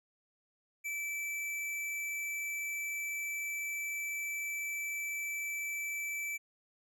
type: tone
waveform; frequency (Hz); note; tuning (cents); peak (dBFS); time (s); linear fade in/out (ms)
square; 2318; D7; -23; -36; 0.84-6.38; 20
effects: none